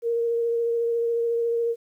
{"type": "tone with vibrato", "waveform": "sine", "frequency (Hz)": 466.2, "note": "A#4", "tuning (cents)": 0, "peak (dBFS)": -21, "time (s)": [0.02, 1.76], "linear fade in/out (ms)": 50, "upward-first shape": "triangle", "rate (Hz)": 14, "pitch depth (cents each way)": 17, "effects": ["10-bit"]}